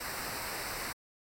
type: noise with comb filter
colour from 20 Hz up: pink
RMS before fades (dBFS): -39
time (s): 0-0.93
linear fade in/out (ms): 10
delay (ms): 0.3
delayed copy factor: -0.7
effects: AAC 64 kbps